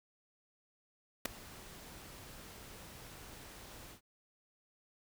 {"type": "noise with ADSR envelope", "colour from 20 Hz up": "pink", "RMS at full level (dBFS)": -29, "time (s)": [1.25, 4.01], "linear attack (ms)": 7, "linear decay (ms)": 4, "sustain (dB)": -23, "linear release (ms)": 100, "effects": []}